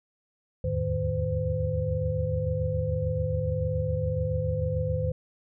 sine tone cluster, 76.6 / 83.6 / 105.4 / 151.9 / 512 Hz, D#2 / E2 / G#2 / D#3 / C5, -27 / +25 / +26 / -41 / -38 cents, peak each -35 / -33 / -30 / -31 / -30 dBFS, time 0.64-5.12 s, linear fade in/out 5 ms, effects none

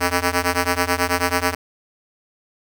5% pulse ring-modulated tone, 177.2 Hz, F3, 25 cents sharp, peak -4 dBFS, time 0-1.55 s, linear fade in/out 10 ms, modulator 93.2 Hz, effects none

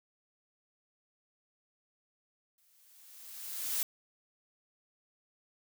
blue noise with exponential growth, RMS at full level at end -31 dBFS, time 2.58-3.83 s, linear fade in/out 1 ms, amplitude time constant 270 ms, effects none

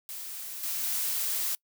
blue noise with level steps, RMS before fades -39 / -32 / -30 dBFS, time 0.09-1.55 s, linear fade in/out 0 ms, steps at 0.63 / 0.83 s, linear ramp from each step 5 ms, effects noise-tail reverb RT60 0.1 s tail -26 dB re dry

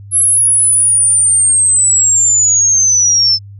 sine linear sweep, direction down, 11000 to 5250 Hz, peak -7 dBFS, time 0.11-3.39 s, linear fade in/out 50 ms, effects added 100 Hz sine -30 dBFS peak until 3.59 s

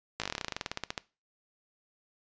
slowing click train, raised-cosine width 0.2 ms, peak -15 dBFS, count 21, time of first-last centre 0.2-0.978 s, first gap 17 ms, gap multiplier 1.08, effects noise-tail reverb RT60 0.3 s tail -20 dB re dry + resampled to 16000 Hz

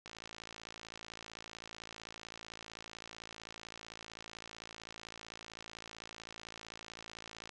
click train, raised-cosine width 0.2 ms, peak -29 dBFS, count 415, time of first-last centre 0.06-7.493 s, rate 55.7 Hz, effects resampled to 22050 Hz

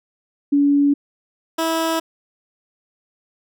sine / 15% pulse tone pair in turn, 284.9 / 326 Hz, C#4 / E4, +48 / -19 cents, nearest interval major second, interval 233 cents, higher second, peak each -12 dBFS, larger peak neither, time 0.52-0.94 / 1.58-2 s, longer neither, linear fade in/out 10 ms, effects none

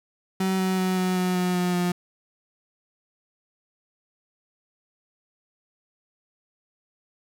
35% pulse tone with pitch steps, 189.3 / 187.56 / 185.83 / 184.12 / 182.43 / 180.75 / 179.09 / 177.44 Hz, F#3 / F#3 / F#3 / F#3 / F#3 / F#3 / F3 / F3, +40 / +24 / +8 / -8 / -24 / -40 / +44 / +28 cents, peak -20 dBFS, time 0.4-1.92 s, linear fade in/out 5 ms, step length 190 ms, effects none

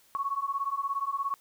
sine beating tone pair, 1100 / 1117 Hz, C#6 / C#6, -14 / +13 cents, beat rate 17 Hz, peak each -32 / -31 dBFS, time 0.15-1.34 s, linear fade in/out 0 ms, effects white hiss -62 dBFS RMS until 1.4 s

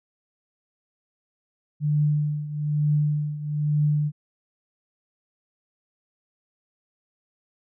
sine tone with tremolo, 149 Hz, D3, 25 cents sharp, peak -17 dBFS, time 1.8-4.12 s, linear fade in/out 50 ms, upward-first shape triangle, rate 1.1 Hz, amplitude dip 80%, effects none

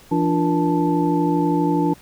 sine tone cluster, 169.1 / 294.7 / 347.1 / 476 / 876 Hz, E3 / D4 / F4 / A#4 / A5, +44 / +6 / -11 / +36 / -8 cents, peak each -22 / -19 / -24 / -28 / -24 dBFS, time 0.11-1.94 s, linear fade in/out 10 ms, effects pink hiss -48 dBFS RMS until 2.01 s

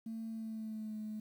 sine tone with pitch glide, 224.4 to 214.9 Hz, A3 to A3, +34 to -41 cents, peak -38 dBFS, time 0.06-1.2 s, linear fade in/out 5 ms, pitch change -75 cents, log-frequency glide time 0.28-0.97 s, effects tanh soft clip ceiling -36 dBFS + 11-bit

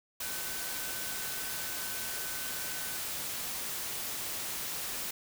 sine tone in noise, 1516 Hz, F#6, 42 cents sharp, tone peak -46 dBFS, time 0.22-2.97 s, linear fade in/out 5 ms, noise white, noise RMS -37 dBFS, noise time 0.2-5.11 s, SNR -12 dB, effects none

